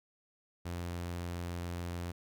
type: tone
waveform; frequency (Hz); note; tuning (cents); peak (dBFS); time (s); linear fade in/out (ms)
sawtooth; 87; F2; -6; -33; 0.65-2.12; 10
effects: none